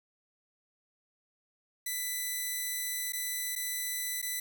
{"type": "tone with dropouts", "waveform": "5% pulse", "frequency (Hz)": 1995, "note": "B6", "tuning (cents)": 17, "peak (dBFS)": -22, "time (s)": [1.86, 4.4], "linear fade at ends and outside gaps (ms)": 5, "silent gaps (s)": [[3.123, 3.132], [3.554, 3.56], [4.217, 4.226]], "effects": []}